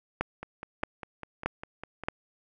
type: two click trains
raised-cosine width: 0.5 ms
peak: -23 / -12 dBFS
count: 9 / 4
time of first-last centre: 0.43-2.036 / 0.21-2.085 s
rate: 4.98 / 1.6 Hz
effects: none